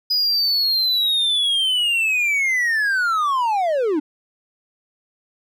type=linear sweep; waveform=triangle; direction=down; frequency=4978 to 279.4 Hz; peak=-15 dBFS; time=0.1-4 s; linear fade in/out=10 ms; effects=none